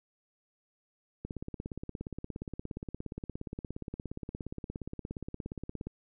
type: click train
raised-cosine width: 3 ms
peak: -25 dBFS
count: 80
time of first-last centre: 1.25-5.87 s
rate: 17.1 Hz
effects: none